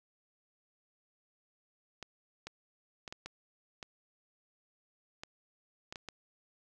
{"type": "clicks", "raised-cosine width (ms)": 0.2, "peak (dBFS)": -25, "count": 10, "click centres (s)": [2.027, 2.47, 3.078, 3.125, 3.26, 3.828, 5.235, 5.925, 5.958, 6.087], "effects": []}